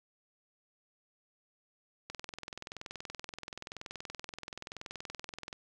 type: click train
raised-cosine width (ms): 0.2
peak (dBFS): -24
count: 73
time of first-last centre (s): 2.1-5.529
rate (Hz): 21
effects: none